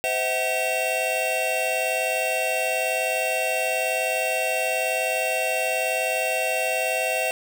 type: tone cluster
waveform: square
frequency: 514 / 647 / 746 / 2720 Hz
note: C5 / E5 / F#5 / F7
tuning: -31 / -32 / +14 / -46 cents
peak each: -30 / -28 / -30 / -27 dBFS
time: 0.04-7.31 s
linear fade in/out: 0 ms
effects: none